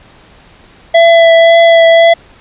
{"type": "tone with vibrato", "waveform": "square", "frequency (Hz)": 667, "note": "E5", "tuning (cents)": 20, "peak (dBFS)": -3, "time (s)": [0.94, 2.14], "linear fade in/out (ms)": 10, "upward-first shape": "triangle", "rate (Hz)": 1.9, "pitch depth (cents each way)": 16, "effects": ["pink hiss -41 dBFS RMS until 2.4 s", "resampled to 8000 Hz"]}